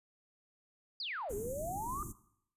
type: exponential two-way sweep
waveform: sine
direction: down then up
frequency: 4978 to 392 to 1240 Hz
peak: -37 dBFS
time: 1-2.03 s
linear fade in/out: 2 ms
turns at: 1.34 s
type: band-stop noise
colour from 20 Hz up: pink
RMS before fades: -44 dBFS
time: 1.29-2.13 s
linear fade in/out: 20 ms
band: 400 to 6400 Hz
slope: 96 dB/octave
effects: noise-tail reverb RT60 0.7 s tail -17 dB re dry + resampled to 32000 Hz